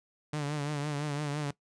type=tone with vibrato; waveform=sawtooth; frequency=146.83 Hz; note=D3; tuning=in tune; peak=-27 dBFS; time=0.33-1.51 s; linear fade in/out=5 ms; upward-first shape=triangle; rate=5.9 Hz; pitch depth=72 cents each way; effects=noise-tail reverb RT60 0.1 s tail -19 dB re dry + resampled to 22050 Hz